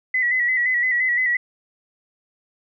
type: tone with vibrato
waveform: sine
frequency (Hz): 1975.5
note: B6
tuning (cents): 0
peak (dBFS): -17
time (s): 0.14-1.37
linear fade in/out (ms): 5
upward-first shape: square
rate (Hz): 5.8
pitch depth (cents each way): 43
effects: none